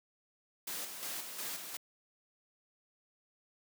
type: noise with tremolo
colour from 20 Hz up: white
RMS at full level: -40 dBFS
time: 0.67-1.77 s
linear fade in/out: 5 ms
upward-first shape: square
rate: 2.8 Hz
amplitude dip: 45%
effects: high-pass 200 Hz 12 dB/octave